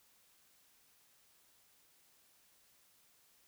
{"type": "silence", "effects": ["white hiss -69 dBFS RMS until 3.47 s"]}